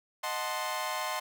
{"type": "chord", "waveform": "sawtooth", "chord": "D# diminished seventh", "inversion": "none", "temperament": "equal", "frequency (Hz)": [622.3, 740, 880, 1046.5], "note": ["D#5", "F#5", "A5", "C6"], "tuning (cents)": [0, 0, 0, 0], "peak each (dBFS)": [-35, -35, -35, -31], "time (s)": [0.23, 1.2], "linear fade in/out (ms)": 10, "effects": []}